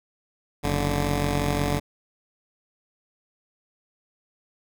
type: tone pair together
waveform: 10% pulse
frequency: 45.7 / 145.1 Hz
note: F#1 / D3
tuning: -21 / -21 cents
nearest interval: octave + minor sixth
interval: 2000 cents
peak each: -17 dBFS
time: 0.63-1.8 s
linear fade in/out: 20 ms
effects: none